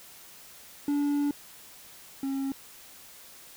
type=tone pair in turn; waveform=triangle; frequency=288.3 / 271.5 Hz; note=D4 / C#4; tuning=-32 / -36 cents; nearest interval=minor second; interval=104 cents; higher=first; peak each=-22 / -26 dBFS; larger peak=first; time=0.88-1.31 / 2.23-2.52 s; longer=first; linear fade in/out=2 ms; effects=white hiss -50 dBFS RMS until 3.56 s